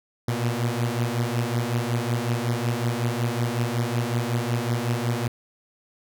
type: beating tone pair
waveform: sawtooth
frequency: 116.54 / 121.94 Hz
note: A#2 / B2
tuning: 0 / -22 cents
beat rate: 5.4 Hz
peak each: -22 dBFS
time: 0.28-5.28 s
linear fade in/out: 5 ms
effects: none

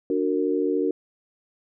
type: chord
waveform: sine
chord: D augmented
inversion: none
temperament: just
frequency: 293.7 / 367.1 / 458.9 Hz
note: D4 / F#4 / A#4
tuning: 0 / -14 / -27 cents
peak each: -25 dBFS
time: 0.1-0.91 s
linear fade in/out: 2 ms
effects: none

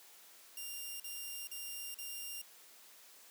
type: tone bursts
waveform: 5% pulse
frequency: 2794 Hz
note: F7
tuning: in tune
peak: -33 dBFS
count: 4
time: 0.57-2.416 s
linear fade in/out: 2 ms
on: 430 ms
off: 42 ms
effects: white hiss -59 dBFS RMS until 3.3 s + high-pass 300 Hz 12 dB/octave

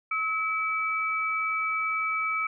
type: tone pair together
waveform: sine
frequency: 1291.1 / 2299 Hz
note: E6 / D7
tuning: -36 / -37 cents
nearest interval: minor seventh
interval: 999 cents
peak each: -28 dBFS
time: 0.11-2.47 s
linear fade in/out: 5 ms
effects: none

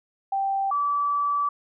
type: tone pair in turn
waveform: sine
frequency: 783 / 1153.9 Hz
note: G5 / D6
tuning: -2 / -31 cents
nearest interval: perfect fifth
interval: 671 cents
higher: second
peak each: -22 / -21 dBFS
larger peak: second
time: 0.32-0.71 / 0.71-1.49 s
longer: second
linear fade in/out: 5 ms
effects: none

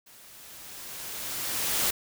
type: noise with level ramp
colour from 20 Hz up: white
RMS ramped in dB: -53 to -25 dBFS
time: 0.06-1.91 s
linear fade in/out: 10 ms
effects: none

